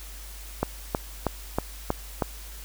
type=click train; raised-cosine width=1 ms; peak=-9 dBFS; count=6; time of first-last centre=0.63-2.222 s; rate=3.14 Hz; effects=added 50 Hz sine -40 dBFS peak until 2.64 s + white hiss -45 dBFS RMS until 2.64 s